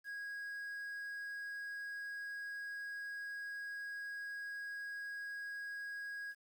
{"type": "tone with quantisation", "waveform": "triangle", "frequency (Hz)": 1648, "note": "G#6", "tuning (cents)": -14, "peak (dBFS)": -40, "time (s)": [0.04, 6.35], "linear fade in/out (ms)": 50, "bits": 11, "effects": []}